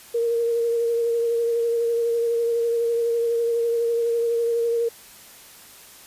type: tone with vibrato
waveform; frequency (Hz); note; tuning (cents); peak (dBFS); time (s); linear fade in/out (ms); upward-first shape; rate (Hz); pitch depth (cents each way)
sine; 466.2; A#4; 0; -19; 0.14-4.89; 10; sine; 12; 20
effects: white hiss -46 dBFS RMS until 6.06 s + resampled to 32000 Hz